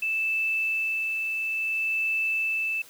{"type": "tone with tremolo", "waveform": "sine", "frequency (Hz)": 2637, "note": "E7", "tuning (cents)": 0, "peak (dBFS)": -23, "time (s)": [0.02, 2.82], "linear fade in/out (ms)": 5, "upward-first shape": "sine", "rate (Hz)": 0.58, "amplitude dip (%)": 30, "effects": ["white hiss -51 dBFS RMS until 2.89 s"]}